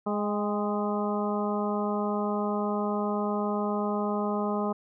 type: harmonic tone with a mistuned harmonic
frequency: 207.7 Hz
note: G#3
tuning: in tune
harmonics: 1 / 2 / 3 / 4 / 5 / 6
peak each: -29 / -32 / -34 / -35 / -36 / -37 dBFS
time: 0.06-4.73 s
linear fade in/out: 10 ms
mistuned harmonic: 4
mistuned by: -27 cents
effects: none